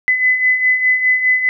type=beating tone pair; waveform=sine; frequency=2010 / 2014.9 Hz; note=B6 / B6; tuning=+30 / +34 cents; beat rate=4.9 Hz; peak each=-19 / -12 dBFS; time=0.08-1.49 s; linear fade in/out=0 ms; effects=none